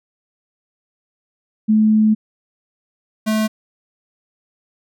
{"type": "tone pair in turn", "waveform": ["sine", "square"], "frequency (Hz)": [216.1, 217], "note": ["A3", "A3"], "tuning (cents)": [-31, -24], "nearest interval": "unison", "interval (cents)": 7, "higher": "second", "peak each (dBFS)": [-10, -16], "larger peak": "first", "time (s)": [[1.68, 2.15], [3.26, 3.48]], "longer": "first", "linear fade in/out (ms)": 20, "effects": []}